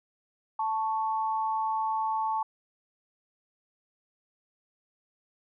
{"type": "tone pair together", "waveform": "sine", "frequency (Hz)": [880, 1108.7], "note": ["A5", "C#6"], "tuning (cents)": [0, 0], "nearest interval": "major third", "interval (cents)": 400, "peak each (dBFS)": [-27, -33], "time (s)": [0.59, 2.43], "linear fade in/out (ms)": 5, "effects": []}